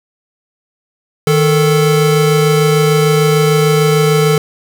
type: tone pair together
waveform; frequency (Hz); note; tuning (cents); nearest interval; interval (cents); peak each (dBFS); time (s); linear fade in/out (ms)
square; 155.56 / 440; D#3 / A4; 0 / 0; octave + tritone; 1800; -12; 1.27-4.38; 2
effects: none